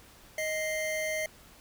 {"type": "tone pair together", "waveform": "square", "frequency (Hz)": [625.1, 2093], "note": ["D#5", "C7"], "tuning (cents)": [8, 0], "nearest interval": "octave + major sixth", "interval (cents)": 2092, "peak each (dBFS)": [-33, -34], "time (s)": [0.38, 1.26], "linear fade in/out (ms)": 2, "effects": ["pink hiss -55 dBFS RMS until 1.6 s"]}